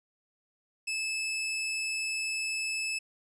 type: tone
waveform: sawtooth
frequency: 2612 Hz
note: E7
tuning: 17 cents flat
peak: -27 dBFS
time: 0.87-2.99 s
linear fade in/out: 10 ms
effects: resampled to 24000 Hz